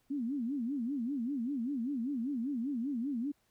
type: tone with vibrato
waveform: sine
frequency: 256.8 Hz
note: C4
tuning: 32 cents flat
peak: -32 dBFS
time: 0.1-3.32 s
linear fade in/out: 10 ms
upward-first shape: sine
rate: 5.1 Hz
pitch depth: 230 cents each way
effects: pink hiss -74 dBFS RMS until 3.5 s